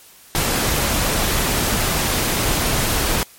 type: noise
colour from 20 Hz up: pink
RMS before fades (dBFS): -19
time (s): 0.35-3.23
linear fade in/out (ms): 0
effects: white hiss -46 dBFS RMS until 3.38 s + MP3 64 kbps